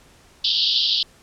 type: band-pass noise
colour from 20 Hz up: pink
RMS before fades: -20 dBFS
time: 0.44-1.03 s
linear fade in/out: 5 ms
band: 3000 to 5000 Hz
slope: 96 dB/octave
effects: pink hiss -52 dBFS RMS until 1.22 s + low-pass 10000 Hz 12 dB/octave